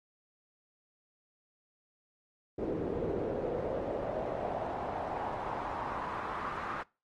brown noise with band-pass filter sweep, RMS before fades -36 dBFS, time 2.58-6.83 s, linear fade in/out 10 ms, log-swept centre 390 to 1300 Hz, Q 3.1, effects noise-tail reverb RT60 0.3 s tail -23 dB re dry + AAC 32 kbps

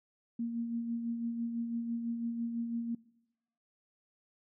sine tone with tremolo, 233.1 Hz, A#3, in tune, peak -31 dBFS, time 0.39-2.95 s, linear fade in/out 5 ms, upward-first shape sine, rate 6 Hz, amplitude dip 45%, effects noise-tail reverb RT60 0.9 s tail -23 dB re dry

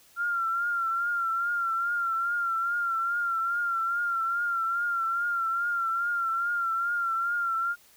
sine tone with vibrato, 1379 Hz, F6, 22 cents flat, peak -25 dBFS, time 0.16-7.76 s, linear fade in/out 50 ms, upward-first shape triangle, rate 2.4 Hz, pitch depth 59 cents each way, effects white hiss -58 dBFS RMS until 7.96 s

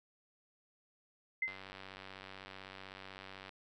sine tone with exponential decay, 2067 Hz, C7, 22 cents flat, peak -29 dBFS, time 1.42-1.63 s, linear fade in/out 5 ms, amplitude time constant 44 ms
click train, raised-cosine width 0.3 ms, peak -32 dBFS, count 194, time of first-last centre 1.48-3.493 s, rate 95.9 Hz
effects none

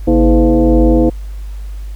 sine tone with frequency modulation, 135 Hz, C#3, 45 cents flat, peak -6 dBFS, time 0.07-1.1 s, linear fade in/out 10 ms, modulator 187 Hz, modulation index 2.1, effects added 50 Hz sine -22 dBFS peak until 1.95 s + pink hiss -46 dBFS RMS until 1.95 s

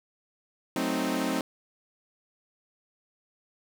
sawtooth chord, F# diminished seventh, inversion none, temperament equal, 185 / 220 / 261.6 / 311.1 Hz, F#3 / A3 / C4 / Eb4, 0 / 0 / 0 / 0 cents, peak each -31 / -30 / -26 / -28 dBFS, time 0.76-1.41 s, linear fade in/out 2 ms, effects 10-bit

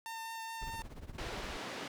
sawtooth tone with vibrato, 904 Hz, A5, 47 cents sharp, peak -37 dBFS, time 0.06-0.82 s, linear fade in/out 0 ms, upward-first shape triangle, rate 4.8 Hz, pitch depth 10 cents each way
brown noise with tremolo, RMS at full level -42 dBFS, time 0.61-1.57 s, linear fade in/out 10 ms, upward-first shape triangle, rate 17 Hz, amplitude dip 85%
pink band-pass noise, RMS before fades -43 dBFS, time 1.18-1.88 s, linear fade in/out 5 ms, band 230 to 4500 Hz, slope 12 dB/octave
effects none

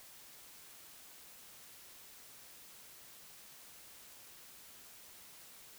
silence, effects white hiss -56 dBFS RMS until 5.78 s

